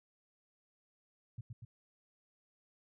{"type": "tone with echo", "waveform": "sine", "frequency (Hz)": 116.54, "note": "A#2", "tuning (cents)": 0, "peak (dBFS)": -40, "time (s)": [1.38, 1.41], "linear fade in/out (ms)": 5, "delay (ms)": 120, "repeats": 2, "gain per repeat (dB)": -3, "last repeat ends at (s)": 1.65, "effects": []}